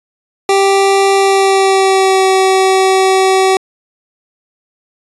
25% pulse tone with pitch glide, 392 to 380.6 Hz, G4 to F#4, 0 to +49 cents, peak -4 dBFS, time 0.49-3.57 s, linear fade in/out 2 ms, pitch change -51 cents, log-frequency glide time 1.14-2.26 s, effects resampled to 24000 Hz

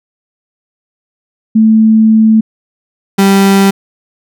sine / 35% pulse tone pair in turn, 220 / 196 Hz, A3 / G3, 0 / 0 cents, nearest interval major second, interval 200 cents, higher first, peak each -3 dBFS, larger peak neither, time 1.55-2.41 / 3.18-3.71 s, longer first, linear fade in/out 10 ms, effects none

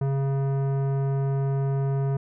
sine tone with tanh clipping, 137 Hz, C#3, 20 cents flat, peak -24 dBFS, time 0.01-2.17 s, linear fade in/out 5 ms, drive 15 dB, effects none

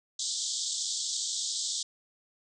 white band-pass noise, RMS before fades -33 dBFS, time 0.19-1.83 s, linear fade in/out 5 ms, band 3300 to 8100 Hz, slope 96 dB/octave, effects none

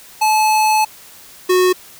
square tone pair in turn, 863 / 366.4 Hz, A5 / F#4, -34 / -17 cents, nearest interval octave + minor third, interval 1483 cents, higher first, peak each -12 / -11 dBFS, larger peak second, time 0.21-0.85 / 1.49-1.73 s, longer first, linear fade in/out 10 ms, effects white hiss -41 dBFS RMS until 1.99 s

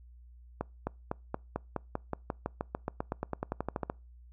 accelerating click train, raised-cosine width 1 ms, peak -18 dBFS, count 24, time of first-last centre 0.61-3.899 s, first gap 260 ms, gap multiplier 0.94, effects noise-tail reverb RT60 0.3 s tail -26 dB re dry + added 60 Hz sine -51 dBFS peak until 4.32 s

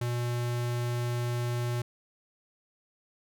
square tone, 120.7 Hz, B2, 39 cents flat, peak -29 dBFS, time 0.01-1.82 s, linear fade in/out 5 ms, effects none

